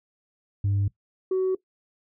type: tone pair in turn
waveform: sine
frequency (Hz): 99.9 / 375.3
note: G2 / F#4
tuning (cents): +33 / +25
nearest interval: octave + major seventh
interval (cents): 2292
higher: second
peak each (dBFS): -19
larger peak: neither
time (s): 0.64-0.88 / 1.31-1.55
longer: neither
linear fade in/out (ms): 5
effects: noise-tail reverb RT60 0.1 s tail -19 dB re dry + tanh soft clip ceiling -19 dBFS